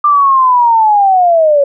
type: linear sweep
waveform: sine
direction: down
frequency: 1193 to 552 Hz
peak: -5 dBFS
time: 0.04-1.64 s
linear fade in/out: 5 ms
effects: none